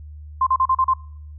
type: tone bursts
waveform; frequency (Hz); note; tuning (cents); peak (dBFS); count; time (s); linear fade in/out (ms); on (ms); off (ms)
sine; 1046.5; C6; 0; -14; 6; 0.41-0.937; 5; 57; 37
effects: noise-tail reverb RT60 0.7 s tail -25 dB re dry + added 75 Hz sine -35 dBFS peak until 1.38 s